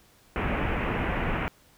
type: low-pass noise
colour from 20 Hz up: pink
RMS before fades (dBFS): -28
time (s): 0.36-1.48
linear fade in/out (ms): 0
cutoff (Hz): 2700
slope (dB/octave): 48
effects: pink hiss -59 dBFS RMS until 1.77 s